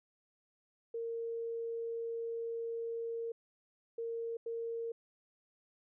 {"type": "tone bursts at uneven times", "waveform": "sine", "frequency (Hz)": 461, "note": "A#4", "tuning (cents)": -19, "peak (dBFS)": -36, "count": 3, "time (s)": [[0.94, 3.32], [3.98, 4.37], [4.46, 4.92]], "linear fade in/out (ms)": 5, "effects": []}